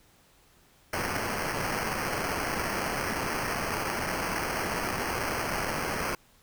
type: noise with sample-and-hold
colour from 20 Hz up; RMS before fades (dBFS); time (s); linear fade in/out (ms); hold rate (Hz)
blue; -31; 0.93-6.15; 2; 3675
effects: pink hiss -61 dBFS RMS until 6.42 s